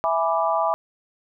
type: chord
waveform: sine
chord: E dominant seventh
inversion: none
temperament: equal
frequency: 659.3 / 830.6 / 987.8 / 1174.7 Hz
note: E5 / G#5 / B5 / D6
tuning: 0 / 0 / 0 / 0 cents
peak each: -23 / -25 / -25 / -25 dBFS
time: 0.04-0.74 s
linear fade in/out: 0 ms
effects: none